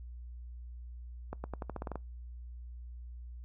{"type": "accelerating click train", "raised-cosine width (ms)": 1, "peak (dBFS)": -24, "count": 10, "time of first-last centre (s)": [1.33, 1.957], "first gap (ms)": 110, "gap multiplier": 0.88, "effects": ["noise-tail reverb RT60 0.2 s tail -25 dB re dry", "added 60 Hz sine -43 dBFS peak until 3.44 s"]}